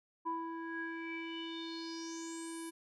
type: tone with low-pass filter sweep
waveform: square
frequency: 329.8 Hz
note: E4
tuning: 1 cent sharp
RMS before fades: -42 dBFS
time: 0.25-2.71 s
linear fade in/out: 20 ms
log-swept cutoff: 960 to 11000 Hz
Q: 7.4
effects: none